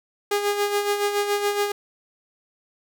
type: tone with tremolo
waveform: sawtooth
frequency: 409 Hz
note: G#4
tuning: 26 cents flat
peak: -15 dBFS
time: 0.31-1.72 s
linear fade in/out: 5 ms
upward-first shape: sine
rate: 7.1 Hz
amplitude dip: 55%
effects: none